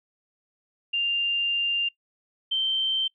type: tone pair in turn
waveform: sine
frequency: 2794 / 3119 Hz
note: F7 / G7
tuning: 0 / -9 cents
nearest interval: major second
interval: 191 cents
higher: second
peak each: -22 dBFS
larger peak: neither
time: 0.93-1.89 / 2.51-3.08 s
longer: first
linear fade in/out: 10 ms
effects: noise-tail reverb RT60 0.1 s tail -22 dB re dry